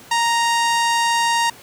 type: tone with low-pass filter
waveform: sawtooth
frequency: 932.3 Hz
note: A#5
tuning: in tune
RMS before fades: -18 dBFS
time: 0.11-1.5 s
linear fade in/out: 5 ms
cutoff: 8200 Hz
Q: 1.1
effects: pink hiss -43 dBFS RMS until 1.62 s + high-pass 100 Hz 12 dB/octave